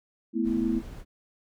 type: chord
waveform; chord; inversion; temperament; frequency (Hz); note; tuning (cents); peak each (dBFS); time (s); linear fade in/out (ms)
sine; A suspended second; none; equal; 220 / 246.9 / 329.6; A3 / B3 / E4; 0 / 0 / 0; -28; 0.33-0.82; 50
type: noise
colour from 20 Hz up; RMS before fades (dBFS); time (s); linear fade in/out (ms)
brown; -40; 0.43-1.05; 50
effects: none